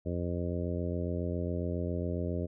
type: harmonic tone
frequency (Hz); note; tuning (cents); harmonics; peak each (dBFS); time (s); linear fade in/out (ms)
87.31; F2; 0; 1 / 2 / 3 / 4 / 5 / 6 / 7; -34 / -37 / -39 / -40 / -41 / -42 / -42; 0.05-2.47; 20
effects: none